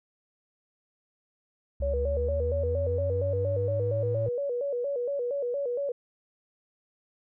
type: linear sweep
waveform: triangle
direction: up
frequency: 67.2 to 112.4 Hz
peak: -26 dBFS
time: 1.8-4.29 s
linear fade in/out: 5 ms
type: tone with vibrato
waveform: sine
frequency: 523 Hz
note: C5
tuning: 1 cent flat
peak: -27 dBFS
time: 1.82-5.92 s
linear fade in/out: 5 ms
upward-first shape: square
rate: 4.3 Hz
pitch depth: 130 cents each way
effects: none